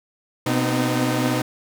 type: tone cluster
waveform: sawtooth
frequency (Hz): 125.7 / 238.3 / 255.8 / 308.3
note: B2 / A#3 / C4 / D#4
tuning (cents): +31 / +38 / -39 / -16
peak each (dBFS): -20 / -26 / -20 / -20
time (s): 0.46-1.42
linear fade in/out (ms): 5
effects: none